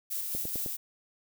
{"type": "noise with tremolo", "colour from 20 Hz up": "violet", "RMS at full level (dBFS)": -33, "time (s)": [0.1, 0.77], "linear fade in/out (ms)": 20, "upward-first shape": "square", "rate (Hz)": 4.6, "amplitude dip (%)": 25}
{"type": "click train", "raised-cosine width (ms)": 2, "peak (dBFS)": -25, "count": 4, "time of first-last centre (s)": [0.35, 0.662], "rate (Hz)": 9.63}
{"effects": []}